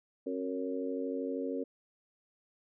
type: harmonic tone with a mistuned harmonic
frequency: 92.9 Hz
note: F#2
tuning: 7 cents sharp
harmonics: 3 / 4 / 5 / 6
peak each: -36 / -41 / -37 / -42 dBFS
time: 0.26-1.64 s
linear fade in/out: 10 ms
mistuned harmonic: 3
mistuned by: -51 cents
effects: none